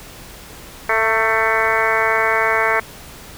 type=harmonic tone with a mistuned harmonic; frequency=222.1 Hz; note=A3; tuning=16 cents sharp; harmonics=2 / 3 / 4 / 5 / 6 / 7 / 8 / 9 / 10; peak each=-23 / -23 / -23 / -23 / -23 / -23 / -23 / -23 / -23 dBFS; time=0.89-2.8 s; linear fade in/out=5 ms; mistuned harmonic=4; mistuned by=+24 cents; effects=pink hiss -38 dBFS RMS until 3.37 s